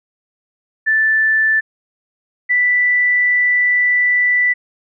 sine tone pair in turn, 1760 / 1975.5 Hz, A6 / B6, 0 / 0 cents, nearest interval major second, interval 200 cents, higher second, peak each -11 dBFS, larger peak neither, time 0.86-1.61 / 2.49-4.54 s, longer second, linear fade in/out 20 ms, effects none

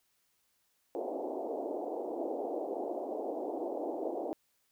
pink band-pass noise, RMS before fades -37 dBFS, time 0.95-4.33 s, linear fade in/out 0 ms, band 290 to 770 Hz, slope 48 dB/octave, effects white hiss -75 dBFS RMS until 4.71 s

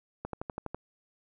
click train, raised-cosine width 1 ms, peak -21 dBFS, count 7, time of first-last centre 0.25-0.746 s, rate 12.1 Hz, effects none

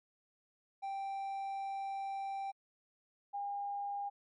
triangle / sine tone pair in turn, 784 / 807 Hz, G5 / G#5, 0 / -50 cents, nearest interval minor second, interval 50 cents, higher second, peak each -35 / -36 dBFS, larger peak first, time 0.82-2.52 / 3.33-4.1 s, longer first, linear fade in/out 20 ms, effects MP3 48 kbps

